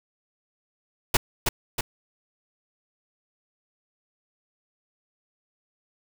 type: noise with echo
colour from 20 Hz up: pink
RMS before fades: -18 dBFS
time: 1.14-1.17 s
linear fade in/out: 5 ms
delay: 320 ms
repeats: 2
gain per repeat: -4 dB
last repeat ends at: 1.81 s
effects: none